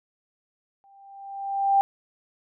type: tone with exponential growth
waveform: sine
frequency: 790 Hz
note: G5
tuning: 13 cents sharp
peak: -14 dBFS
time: 0.84-1.81 s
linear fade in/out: 0 ms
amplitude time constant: 210 ms
effects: none